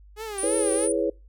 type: tone with vibrato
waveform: sawtooth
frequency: 415.3 Hz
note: G#4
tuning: in tune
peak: -28 dBFS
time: 0.16-0.89 s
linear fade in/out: 50 ms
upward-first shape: triangle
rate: 3.1 Hz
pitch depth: 150 cents each way
type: tone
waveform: sine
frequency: 9397 Hz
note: D9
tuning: in tune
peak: -27 dBFS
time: 0.38-0.92 s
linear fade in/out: 2 ms
type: chord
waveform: sine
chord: C# minor seventh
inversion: first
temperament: equal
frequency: 329.6 / 415.3 / 493.9 / 554.4 Hz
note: E4 / G#4 / B4 / C#5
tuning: 0 / 0 / 0 / 0 cents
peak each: -27 dBFS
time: 0.43-1.1 s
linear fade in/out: 5 ms
effects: noise-tail reverb RT60 0.3 s tail -26 dB re dry + added 50 Hz sine -47 dBFS peak until 1.28 s